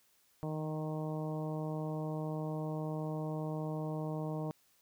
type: harmonic tone with a mistuned harmonic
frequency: 154.9 Hz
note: D#3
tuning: 7 cents flat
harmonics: 1 / 2 / 3 / 4 / 5 / 6 / 7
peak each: -37 / -42 / -44 / -44 / -49 / -50 / -53 dBFS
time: 0.43-4.51 s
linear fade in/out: 0 ms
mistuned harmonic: 1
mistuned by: +18 cents
effects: white hiss -70 dBFS RMS until 4.81 s